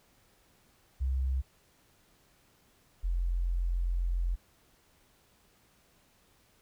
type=tone pair in turn; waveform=sine; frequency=65.41 / 43.66 Hz; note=C2 / F1; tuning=0 / 0 cents; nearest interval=perfect fifth; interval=700 cents; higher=first; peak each=-27 dBFS; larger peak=neither; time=1-1.42 / 3.03-4.36 s; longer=second; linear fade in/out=20 ms; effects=pink hiss -66 dBFS RMS until 6.61 s